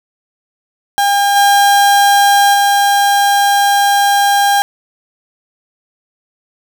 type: tone with level steps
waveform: 35% pulse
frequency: 805 Hz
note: G5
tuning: 46 cents sharp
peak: -8 / -5 / -7 dBFS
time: 0.98-4.62 s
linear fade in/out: 0 ms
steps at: 1.35 / 2.53 s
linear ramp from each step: 20 ms
effects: none